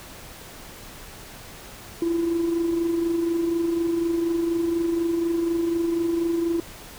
sine tone with amplitude modulation, 336.4 Hz, E4, 35 cents sharp, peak -17 dBFS, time 2.02-6.6 s, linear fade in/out 2 ms, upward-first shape sine, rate 24.1 Hz, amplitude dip 50%, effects tanh soft clip ceiling -17 dBFS + pink hiss -42 dBFS RMS until 6.98 s

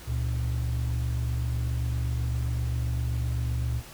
sine tone pair together, 70 / 117.73 Hz, C#2 / A#2, +18 / +18 cents, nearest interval major sixth, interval 900 cents, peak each -26 dBFS, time 0.06-3.82 s, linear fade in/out 50 ms, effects tanh soft clip ceiling -22 dBFS + pink hiss -46 dBFS RMS until 3.93 s

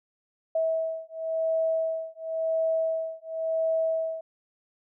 sine beating tone pair, 647 / 647.94 Hz, E5 / E5, -32 / -30 cents, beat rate 0.94 Hz, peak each -28 dBFS, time 0.55-4.21 s, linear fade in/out 5 ms, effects none

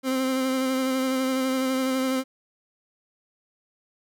30% pulse tone with vibrato, 261.6 Hz, C4, in tune, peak -20 dBFS, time 0.03-2.24 s, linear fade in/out 50 ms, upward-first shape sine, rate 12 Hz, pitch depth 22 cents each way, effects none

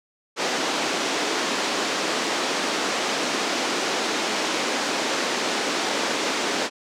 pink band-pass noise, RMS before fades -25 dBFS, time 0.36-6.7 s, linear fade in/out 50 ms, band 260 to 6800 Hz, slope 24 dB/octave, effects none

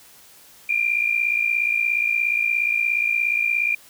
sine tone pair together, 2380 / 2437 Hz, D7 / D#7, +22 / -37 cents, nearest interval unison, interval 41 cents, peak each -20 / -23 dBFS, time 0.69-3.75 s, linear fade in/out 5 ms, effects white hiss -49 dBFS RMS until 3.89 s

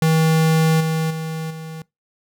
square tone with level steps, 160 Hz, D#3, 49 cents sharp, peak -14 / -19 / -25 / -31 dBFS, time 0.02-1.82 s, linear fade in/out 2 ms, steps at 0.8 / 1.1 / 1.5 s, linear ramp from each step 10 ms, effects noise-tail reverb RT60 0.2 s tail -23 dB re dry

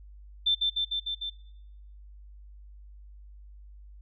sine tone with echo, 3552 Hz, A7, 16 cents sharp, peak -21 dBFS, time 0.46-0.55 s, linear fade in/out 10 ms, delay 150 ms, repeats 5, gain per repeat -2 dB, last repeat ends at 1.3 s, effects noise-tail reverb RT60 0.9 s tail -23 dB re dry + added 50 Hz sine -46 dBFS peak until 4.01 s

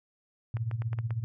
sine tone with tremolo, 114.5 Hz, A#2, 31 cents flat, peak -26 dBFS, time 0.54-1.24 s, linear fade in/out 0 ms, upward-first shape sine, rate 16 Hz, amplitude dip 75%
clicks, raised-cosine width 0.5 ms, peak -27 dBFS, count 6, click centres 0.569 / 0.713 / 0.82 / 0.931 / 0.988 / 1.107 s
effects none

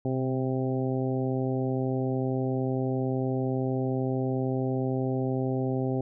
harmonic tone with a mistuned harmonic, 130.81 Hz, C3, in tune, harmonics 1 / 2 / 3 / 4 / 5 / 6, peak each -29 / -30 / -32 / -36 / -39 / -40 dBFS, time 0.05-6.01 s, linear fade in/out 2 ms, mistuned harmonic 1, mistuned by -30 cents, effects none

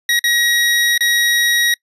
25% pulse tone with dropouts, 1901 Hz, A#6, 33 cents sharp, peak -9 dBFS, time 0.09-1.74 s, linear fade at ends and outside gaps 2 ms, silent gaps 0.192-0.24 / 0.978-1.007 s, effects noise-tail reverb RT60 0.1 s tail -26 dB re dry + resampled to 32000 Hz

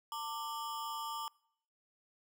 square ring-modulated tone, 1039 Hz, C6, 12 cents flat, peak -36 dBFS, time 0.12-1.28 s, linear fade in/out 0 ms, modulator 138 Hz, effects noise-tail reverb RT60 0.7 s tail -25 dB re dry

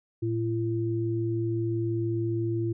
sine tone pair together, 113.4 / 339.4 Hz, A#2 / F4, -47 / -49 cents, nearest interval octave + perfect fifth, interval 1898 cents, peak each -28 dBFS, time 0.22-2.73 s, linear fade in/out 10 ms, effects none

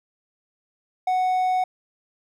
triangle tone, 740 Hz, F#5, in tune, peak -17 dBFS, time 1.07-1.64 s, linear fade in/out 5 ms, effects none

